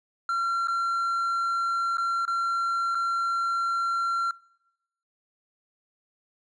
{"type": "tone with dropouts", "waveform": "triangle", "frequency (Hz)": 1368, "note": "F6", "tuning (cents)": -36, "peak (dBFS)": -22, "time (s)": [0.29, 4.31], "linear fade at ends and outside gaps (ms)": 2, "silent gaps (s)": [[0.673, 0.682], [1.971, 1.981], [2.253, 2.278], [2.948, 2.952]], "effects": ["noise-tail reverb RT60 0.9 s tail -25 dB re dry", "resampled to 22050 Hz"]}